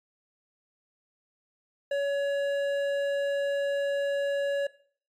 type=tone with hard clipping; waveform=sine; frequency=563 Hz; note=C#5; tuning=27 cents sharp; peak=-27 dBFS; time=1.91-4.67 s; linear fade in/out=5 ms; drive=10 dB; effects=noise-tail reverb RT60 0.5 s tail -19 dB re dry + MP3 96 kbps